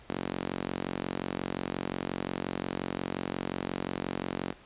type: tone with high-pass filter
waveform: sawtooth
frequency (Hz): 45.65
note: F#1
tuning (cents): -23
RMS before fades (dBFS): -35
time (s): 0.09-4.53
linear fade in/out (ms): 10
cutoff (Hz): 240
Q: 1.2
effects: pink hiss -55 dBFS RMS until 4.65 s + resampled to 8000 Hz